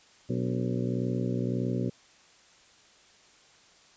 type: harmonic tone with a mistuned harmonic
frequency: 61.74 Hz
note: B1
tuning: in tune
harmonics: 2 / 3 / 4 / 5 / 6 / 7 / 8 / 9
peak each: -31 / -33 / -33 / -39 / -36 / -41 / -41 / -43 dBFS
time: 0.29-1.9 s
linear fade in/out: 10 ms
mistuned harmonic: 5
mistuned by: -88 cents
effects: white hiss -58 dBFS RMS until 3.96 s + resampled to 16000 Hz